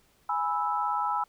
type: chord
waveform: sine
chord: E major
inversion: first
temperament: equal with one note detuned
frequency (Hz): 830.6 / 987.8 / 1313.9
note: G#5 / B5 / E6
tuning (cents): 0 / 0 / -6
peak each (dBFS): -30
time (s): 0.29-1.24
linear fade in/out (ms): 5
effects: pink hiss -65 dBFS RMS until 1.28 s